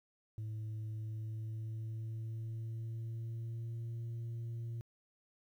sine tone with pitch glide, 108.9 to 116.04 Hz, A2 to A#2, -17 to -7 cents, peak -36 dBFS, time 0.38-4.81 s, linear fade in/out 0 ms, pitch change +110 cents, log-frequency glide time 0.9-4.02 s, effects tanh soft clip ceiling -38 dBFS + 12-bit

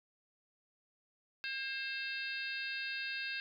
harmonic tone with a mistuned harmonic, 530 Hz, C5, 22 cents sharp, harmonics 3 / 4 / 5 / 6 / 7 / 8 / 9, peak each -41 / -50 / -41 / -54 / -47 / -49 / -49 dBFS, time 1.44-3.4 s, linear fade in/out 0 ms, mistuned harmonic 3, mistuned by +20 cents, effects 12-bit

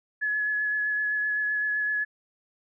sine tone with vibrato, 1700 Hz, G#6, 40 cents sharp, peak -24 dBFS, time 0.21-2.05 s, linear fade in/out 20 ms, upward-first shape triangle, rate 7.8 Hz, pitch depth 17 cents each way, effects none

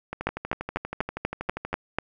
two click trains, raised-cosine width 0.5 ms, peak -9 / -16 dBFS, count 8 / 21, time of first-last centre 0.27-1.986 / 0.13-1.73 s, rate 4.08 / 12.5 Hz, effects none

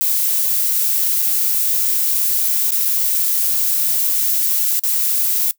violet noise with dropouts, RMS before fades -17 dBFS, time 0.01-5.51 s, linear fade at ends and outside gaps 0 ms, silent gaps 1.219-1.223 / 2.706-2.719 / 2.851-2.854 / 4.794-4.836 s, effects noise-tail reverb RT60 0.1 s tail -19 dB re dry

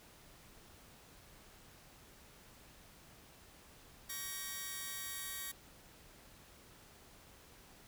5% pulse chord, G diminished, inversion second, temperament just, 1128.9 / 1568 / 1881.6 Hz, Db6 / G6 / Bb6, +31 / 0 / +16 cents, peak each -36 / -39 / -33 dBFS, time 4.09-5.52 s, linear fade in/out 10 ms, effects pink hiss -60 dBFS RMS until 7.87 s

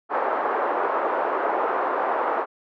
white band-pass noise, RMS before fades -24 dBFS, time 0.09-2.46 s, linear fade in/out 50 ms, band 380 to 1200 Hz, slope 24 dB/octave, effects none

